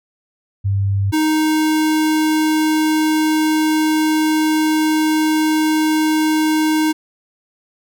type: tone pair in turn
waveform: sine / square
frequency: 98.8 / 311.4 Hz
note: G2 / D#4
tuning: +14 / +2 cents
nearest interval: octave + minor sixth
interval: 1988 cents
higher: second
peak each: -14 dBFS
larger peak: neither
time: 0.64-1.12 / 1.12-6.93 s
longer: second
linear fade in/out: 20 ms
effects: none